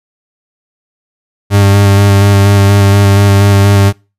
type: tone with vibrato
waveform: 40% pulse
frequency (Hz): 100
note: G2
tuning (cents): +35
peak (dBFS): -3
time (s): 1.5-3.93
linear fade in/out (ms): 50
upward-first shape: square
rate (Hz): 4.2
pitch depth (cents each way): 15
effects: noise-tail reverb RT60 0.3 s tail -26 dB re dry + resampled to 32000 Hz